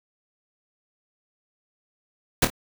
pink noise with echo, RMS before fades -17 dBFS, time 2.42-2.45 s, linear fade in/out 5 ms, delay 26 ms, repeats 2, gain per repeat -9 dB, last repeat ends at 2.502 s, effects none

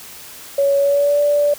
sine tone with pitch glide, 559 to 582.4 Hz, C#5 to D5, +14 to -15 cents, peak -12 dBFS, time 0.58-1.54 s, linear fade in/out 5 ms, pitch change +71 cents, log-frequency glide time 0.77-1.21 s, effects white hiss -37 dBFS RMS until 1.58 s

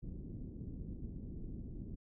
pink low-pass noise, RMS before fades -45 dBFS, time 0.02-1.96 s, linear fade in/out 20 ms, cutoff 310 Hz, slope 24 dB/octave, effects none

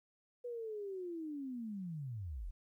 sine linear sweep, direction down, 492.6 to 33.54 Hz, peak -40 dBFS, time 0.44-2.51 s, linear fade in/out 10 ms, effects 13-bit

